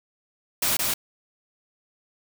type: noise with echo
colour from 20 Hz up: white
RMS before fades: -23 dBFS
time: 0.62-0.77 s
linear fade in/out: 5 ms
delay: 170 ms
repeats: 1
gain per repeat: -2 dB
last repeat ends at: 0.94 s
effects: none